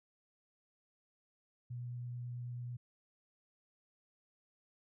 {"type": "tone with vibrato", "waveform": "sine", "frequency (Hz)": 121.9, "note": "B2", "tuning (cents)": -22, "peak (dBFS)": -40, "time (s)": [1.7, 2.77], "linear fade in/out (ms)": 10, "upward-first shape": "triangle", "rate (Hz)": 9.2, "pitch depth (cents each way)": 8, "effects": []}